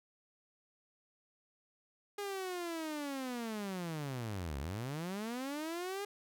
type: linear two-way sweep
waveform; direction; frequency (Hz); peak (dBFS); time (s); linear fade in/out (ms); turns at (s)
sawtooth; down then up; 411.3 to 64.9 to 411.3; -34; 2.18-6.05; 5; 4.59
effects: none